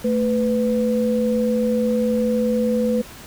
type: tone pair together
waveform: sine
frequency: 221.8 / 497.9 Hz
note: A3 / B4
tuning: +14 / +14 cents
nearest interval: octave + major second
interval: 1400 cents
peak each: -19 / -20 dBFS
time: 0.04-3.02 s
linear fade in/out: 10 ms
effects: pink hiss -40 dBFS RMS until 3.26 s